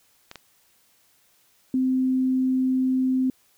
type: clicks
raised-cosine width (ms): 0.2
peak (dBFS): -21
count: 2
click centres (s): 0.314 / 0.357
type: tone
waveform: sine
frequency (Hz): 259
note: C4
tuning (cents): -17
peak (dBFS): -19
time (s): 1.74-3.3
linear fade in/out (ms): 2
effects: white hiss -62 dBFS RMS until 3.57 s